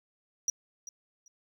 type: tone with echo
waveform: triangle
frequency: 5800 Hz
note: F#8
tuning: 35 cents flat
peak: -24 dBFS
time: 0.48-0.5 s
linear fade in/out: 2 ms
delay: 390 ms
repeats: 2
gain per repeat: -15 dB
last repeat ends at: 1.28 s
effects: none